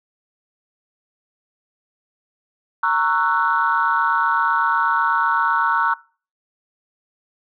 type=chord; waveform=sine; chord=F# dominant seventh; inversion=first; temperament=just; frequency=925 / 1110 / 1332 / 1480 Hz; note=A#5 / C#6 / E6 / F#6; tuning=-14 / +2 / +18 / 0 cents; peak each=-21 dBFS; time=2.83-5.94 s; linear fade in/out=5 ms; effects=noise-tail reverb RT60 0.4 s tail -23 dB re dry + tanh soft clip ceiling -6 dBFS